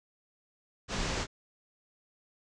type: low-pass noise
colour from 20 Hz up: pink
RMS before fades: -33 dBFS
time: 0.88-1.27 s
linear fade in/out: 50 ms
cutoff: 7400 Hz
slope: 48 dB/octave
effects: none